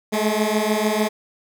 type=beating tone pair; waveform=15% pulse; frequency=210.6 / 217.3 Hz; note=G#3 / A3; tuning=+24 / -21 cents; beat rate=6.7 Hz; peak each=-15 dBFS; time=0.12-1.09 s; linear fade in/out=20 ms; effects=none